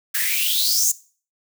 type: noise with high-pass filter sweep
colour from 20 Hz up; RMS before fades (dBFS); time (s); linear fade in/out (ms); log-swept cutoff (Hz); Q
blue; -20; 0.14-0.92; 10; 1600 to 7100; 7.7
effects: noise-tail reverb RT60 0.4 s tail -19 dB re dry